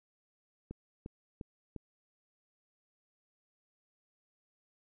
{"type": "click train", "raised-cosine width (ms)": 3, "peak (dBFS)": -29, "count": 4, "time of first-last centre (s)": [0.71, 1.763], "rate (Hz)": 2.85, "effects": []}